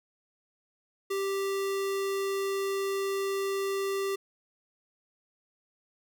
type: tone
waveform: square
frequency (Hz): 392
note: G4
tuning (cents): 0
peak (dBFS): -29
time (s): 1.1-4.16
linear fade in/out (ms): 10
effects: none